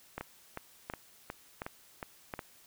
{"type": "two click trains", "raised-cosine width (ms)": 0.5, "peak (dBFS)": [-22, -23], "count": [4, 7], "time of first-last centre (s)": [[0.18, 2.338], [0.21, 2.392]], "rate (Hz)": [1.39, 2.75], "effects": ["white hiss -60 dBFS RMS until 2.66 s"]}